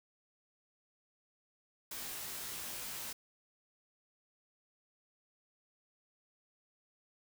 white noise with comb filter, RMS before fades -43 dBFS, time 1.91-3.13 s, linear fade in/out 5 ms, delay 19 ms, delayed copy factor -0.65, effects none

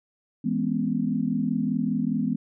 sine chord, C# minor seventh, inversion first, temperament equal with one note detuned, 164.81 / 207.7 / 246.9 / 271.9 Hz, E3 / G#3 / B3 / C#4, 0 / 0 / 0 / -33 cents, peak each -30 / -27 / -26 / -32 dBFS, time 0.44-2.36 s, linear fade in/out 10 ms, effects none

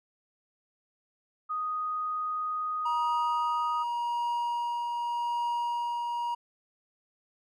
sine tone, 1244.5 Hz, D#6, in tune, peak -29 dBFS, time 1.49-3.84 s, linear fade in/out 20 ms
triangle tone with tremolo, 951 Hz, A#5, 34 cents sharp, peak -25 dBFS, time 2.85-6.35 s, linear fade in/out 10 ms, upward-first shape triangle, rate 0.86 Hz, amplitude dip 30%
effects none

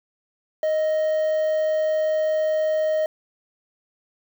triangle tone with quantisation, 622.3 Hz, D#5, in tune, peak -17 dBFS, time 0.63-3.06 s, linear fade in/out 2 ms, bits 7, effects none

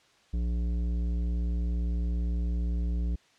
sine tone with tanh clipping, 58.8 Hz, A#1, 16 cents sharp, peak -28 dBFS, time 0.33-3.16 s, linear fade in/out 10 ms, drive 12 dB, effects white hiss -62 dBFS RMS until 3.38 s + low-pass 5000 Hz 12 dB/octave

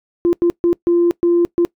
sine tone bursts at uneven times, 345.1 Hz, F4, 21 cents flat, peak -9 dBFS, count 6, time 0.25-0.33 / 0.42-0.5 / 0.64-0.73 / 0.87-1.11 / 1.23-1.45 / 1.58-1.65 s, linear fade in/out 0 ms, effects noise-tail reverb RT60 0.1 s tail -23 dB re dry + tanh soft clip ceiling -7 dBFS

